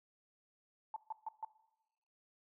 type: tone bursts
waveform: sine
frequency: 880 Hz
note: A5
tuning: in tune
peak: -38 dBFS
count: 4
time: 0.94-1.448 s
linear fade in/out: 2 ms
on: 22 ms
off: 140 ms
effects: noise-tail reverb RT60 1.0 s tail -19 dB re dry